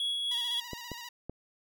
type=tone with tremolo; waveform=triangle; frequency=3346 Hz; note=G#7; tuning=12 cents sharp; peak=-27 dBFS; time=0-0.6 s; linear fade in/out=2 ms; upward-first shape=sine; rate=3.8 Hz; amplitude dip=25%
type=tone with vibrato; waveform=10% pulse; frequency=956 Hz; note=A#5; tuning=43 cents sharp; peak=-33 dBFS; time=0.31-1.09 s; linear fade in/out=5 ms; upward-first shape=square; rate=15 Hz; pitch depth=41 cents each way
type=clicks; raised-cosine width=2 ms; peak=-25 dBFS; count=3; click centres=0.733 / 0.917 / 1.296 s
effects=none